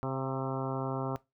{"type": "harmonic tone with a mistuned harmonic", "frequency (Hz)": 132.7, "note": "C3", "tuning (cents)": 25, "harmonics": [1, 2, 3, 4, 5, 6, 7, 8, 9, 10], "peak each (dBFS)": [-35, -38, -40, -41, -42, -43, -43, -44, -45, -45], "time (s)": [0.03, 1.16], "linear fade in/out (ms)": 0, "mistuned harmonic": 5, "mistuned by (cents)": 26, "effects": ["noise-tail reverb RT60 0.2 s tail -19 dB re dry"]}